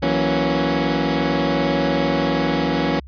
20% pulse chord, F# dominant seventh, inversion third, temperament equal with one note detuned, 164.81 / 185 / 235.9 / 277.2 Hz, E3 / F#3 / A#3 / C#4, 0 / 0 / +21 / 0 cents, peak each -18 / -21 / -20 / -16 dBFS, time 0.02-3 s, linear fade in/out 10 ms, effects added 67 Hz sine -36 dBFS peak until 3.07 s + resampled to 11025 Hz

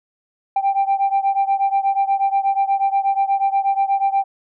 sine beating tone pair, 784 / 792.3 Hz, G5 / G5, 0 / +18 cents, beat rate 8.3 Hz, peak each -16 / -18 dBFS, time 0.56-4.24 s, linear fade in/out 5 ms, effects tanh soft clip ceiling -11 dBFS

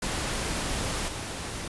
pink noise with level steps, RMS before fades -30 / -35 dBFS, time 0.02-1.68 s, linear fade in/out 5 ms, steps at 1.08 s, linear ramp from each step 5 ms, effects resampled to 24000 Hz

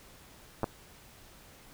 clicks, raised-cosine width 1 ms, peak -16 dBFS, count 2, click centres 0.633 / 0.642 s, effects pink hiss -55 dBFS RMS until 1.73 s

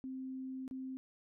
sine tone with dropouts, 261.6 Hz, C4, in tune, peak -40 dBFS, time 0.04-0.97 s, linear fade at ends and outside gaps 0 ms, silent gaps 0.679-0.711 s, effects none

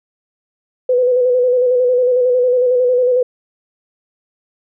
sine tone with vibrato, 498.9 Hz, B4, 17 cents sharp, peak -10 dBFS, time 0.89-3.23 s, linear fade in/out 5 ms, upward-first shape square, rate 11 Hz, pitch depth 32 cents each way, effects none

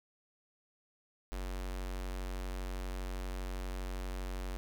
square tone with notch filter, 46.25 Hz, F#1, in tune, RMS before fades -39 dBFS, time 1.32-4.57 s, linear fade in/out 0 ms, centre 99 Hz, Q 0.52, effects none

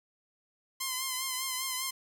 5% pulse tone with vibrato, 1039 Hz, C6, 12 cents flat, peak -20 dBFS, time 0.8-1.91 s, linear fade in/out 10 ms, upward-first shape triangle, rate 5 Hz, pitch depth 50 cents each way, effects 10-bit

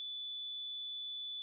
sine tone, 3474 Hz, A7, 23 cents flat, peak -40 dBFS, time 0-1.42 s, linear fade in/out 0 ms, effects none

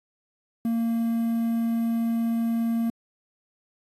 triangle tone with quantisation, 230 Hz, A#3, 23 cents flat, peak -20 dBFS, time 0.65-2.9 s, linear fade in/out 2 ms, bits 8, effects AAC 48 kbps

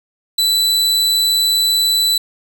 40% pulse tone, 3981 Hz, B7, 13 cents sharp, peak -11 dBFS, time 0.38-2.18 s, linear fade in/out 5 ms, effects none

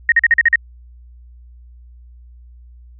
sine tone bursts, 1864.7 Hz, A#6, in tune, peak -7 dBFS, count 7, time 0.09-0.558 s, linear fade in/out 2 ms, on 30 ms, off 43 ms, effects added 60 Hz sine -39 dBFS peak until 2.99 s

